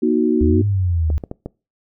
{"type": "chord", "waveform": "sine", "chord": "D# minor", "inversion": "second", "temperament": "equal with one note detuned", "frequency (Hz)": [238.1, 311.1, 370], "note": ["A#3", "D#4", "F#4"], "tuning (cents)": [37, 0, 0], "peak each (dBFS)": -18, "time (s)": [0.02, 0.62], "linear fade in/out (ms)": 10}
{"type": "exponential two-way sweep", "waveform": "sine", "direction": "up then down", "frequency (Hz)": [73.42, 103.83, 73.42], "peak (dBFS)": -15, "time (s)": [0.41, 1.18], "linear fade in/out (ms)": 0, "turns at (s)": 0.65}
{"type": "clicks", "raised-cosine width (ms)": 2, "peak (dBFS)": -14, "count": 4, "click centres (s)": [1.102, 1.238, 1.314, 1.46]}
{"effects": ["noise-tail reverb RT60 0.3 s tail -24 dB re dry"]}